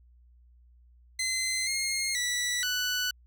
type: tone with pitch steps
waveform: 15% pulse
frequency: 2057 / 2139 / 1958 / 1486 Hz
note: C7 / C7 / B6 / F#6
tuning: -30 / +38 / -15 / +7 cents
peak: -21 dBFS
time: 1.19-3.11 s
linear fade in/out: 5 ms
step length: 480 ms
effects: added 60 Hz sine -55 dBFS peak until 3.26 s